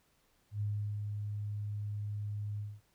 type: tone with ADSR envelope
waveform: sine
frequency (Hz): 103.83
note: G#2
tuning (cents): 0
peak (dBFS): -31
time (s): 0.51-2.81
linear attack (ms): 100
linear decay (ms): 370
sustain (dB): -4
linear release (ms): 220
effects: pink hiss -72 dBFS RMS until 2.94 s